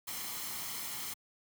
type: noise with comb filter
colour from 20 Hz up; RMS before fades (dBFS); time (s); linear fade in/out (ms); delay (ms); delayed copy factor
white; -40; 0.07-1.14; 10; 0.95; +0.5
effects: high-pass 100 Hz 12 dB/octave